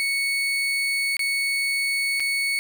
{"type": "tone with dropouts", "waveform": "35% pulse", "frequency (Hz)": 2217, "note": "C#7", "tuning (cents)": 0, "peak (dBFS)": -20, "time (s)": [0, 2.59], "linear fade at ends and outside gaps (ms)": 0, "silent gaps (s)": [[1.168, 1.193], [2.198, 2.203]], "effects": []}